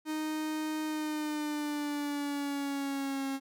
45% pulse tone with pitch glide, 309.7 to 271.2 Hz, D#4 to C#4, -8 to -38 cents, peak -32 dBFS, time 0.05-3.4 s, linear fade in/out 50 ms, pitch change -230 cents, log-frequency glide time 0.85-3.27 s, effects none

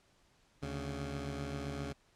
15% pulse tone pair together, 73.42 / 139.24 Hz, D2 / C#3, 0 / +8 cents, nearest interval major seventh, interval 1108 cents, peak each -35 / -34 dBFS, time 0.62-1.93 s, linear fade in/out 10 ms, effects pink hiss -69 dBFS RMS until 2.15 s + low-pass 8000 Hz 12 dB/octave

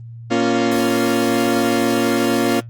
30% pulse chord, Bb minor, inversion none, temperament equal, 233.1 / 277.2 / 349.2 Hz, Bb3 / Db4 / F4, 0 / 0 / 0 cents, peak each -17 dBFS, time 0.3-2.61 s, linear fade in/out 20 ms, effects added 116 Hz sine -32 dBFS peak until 2.69 s + Opus 24 kbps

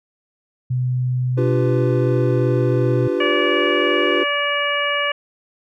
sine tone with pitch glide, 126.1 to 124.94 Hz, B2 to B2, +36 to +20 cents, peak -17 dBFS, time 0.7-3.08 s, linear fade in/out 10 ms, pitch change -16 cents, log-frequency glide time 1.7-2.92 s
triangle chord, G dominant seventh, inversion second, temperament equal with one note detuned, 293.7 / 349.2 / 392 / 499.3 Hz, D4 / F4 / G4 / B4, 0 / 0 / 0 / +19 cents, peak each -23 / -20 / -21 / -21 dBFS, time 1.37-4.24 s, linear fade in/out 10 ms
harmonic tone, 577 Hz, D5, 31 cents flat, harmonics 1 / 2 / 3 / 4 / 5, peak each -24 / -24 / -24 / -24 / -24 dBFS, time 3.2-5.12 s, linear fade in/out 5 ms
effects none

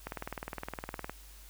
click train, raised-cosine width 0.5 ms, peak -22 dBFS, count 21, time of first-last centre 0.07-1.096 s, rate 19.5 Hz, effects added 50 Hz sine -51 dBFS peak until 1.49 s + white hiss -56 dBFS RMS until 1.49 s

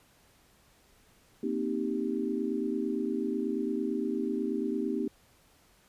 sine chord, C minor seventh, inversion third, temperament equal, 233.1 / 261.6 / 311.1 / 392 Hz, Bb3 / C4 / Eb4 / G4, 0 / 0 / 0 / 0 cents, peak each -34 dBFS, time 1.43-5.08 s, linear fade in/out 5 ms, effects pink hiss -63 dBFS RMS until 5.88 s + resampled to 32000 Hz

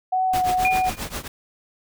sine tone with vibrato, 741 Hz, F#5, 2 cents sharp, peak -18 dBFS, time 0.12-0.9 s, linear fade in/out 10 ms, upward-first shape triangle, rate 2 Hz, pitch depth 25 cents each way
pink noise with tremolo, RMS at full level -27 dBFS, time 0.33-1.28 s, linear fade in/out 5 ms, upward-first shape triangle, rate 7.5 Hz, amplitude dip 95%
sine tone with exponential decay, 2427 Hz, D#7, 44 cents flat, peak -17 dBFS, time 0.65-1.11 s, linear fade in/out 0 ms, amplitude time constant 98 ms
effects none

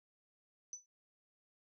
sine tone with exponential decay, 5990 Hz, F#8, 20 cents sharp, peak -39 dBFS, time 0.73-0.86 s, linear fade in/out 1 ms, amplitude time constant 28 ms, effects none

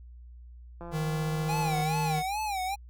click train, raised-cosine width 1 ms, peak -29 dBFS, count 173, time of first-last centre 0.81-1.816 s, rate 171 Hz
square tone, 155.56 Hz, D#3, in tune, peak -29 dBFS, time 0.91-2.23 s, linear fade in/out 50 ms
square tone with vibrato, 800 Hz, G5, 35 cents sharp, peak -30 dBFS, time 1.48-2.76 s, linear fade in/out 20 ms, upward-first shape sine, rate 2.4 Hz, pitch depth 140 cents each way
effects added 60 Hz sine -45 dBFS peak until 2.89 s

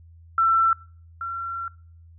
sine tone pair in turn, 1341 / 1362.9 Hz, E6 / F6, +29 / -43 cents, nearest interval unison, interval 28 cents, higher second, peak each -16 / -27 dBFS, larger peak first, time 0.38-0.73 / 1.21-1.68 s, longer second, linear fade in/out 2 ms, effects noise-tail reverb RT60 0.5 s tail -25 dB re dry + added 83 Hz sine -46 dBFS peak until 2.18 s

